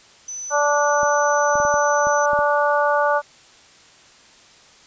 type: tone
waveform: sine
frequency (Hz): 6020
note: F#8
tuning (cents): +29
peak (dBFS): -28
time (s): 0.28-2.26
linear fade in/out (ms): 5
type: harmonic tone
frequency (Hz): 291.7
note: D4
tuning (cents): -12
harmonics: 2 / 3 / 4 / 5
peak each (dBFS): -19 / -21 / -22 / -23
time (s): 0.5-3.22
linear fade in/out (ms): 50
type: clicks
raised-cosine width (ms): 3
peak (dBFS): -22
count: 8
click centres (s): 1.032 / 1.555 / 1.601 / 1.651 / 1.741 / 2.07 / 2.333 / 2.39
effects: white hiss -49 dBFS RMS until 4.86 s + resampled to 16000 Hz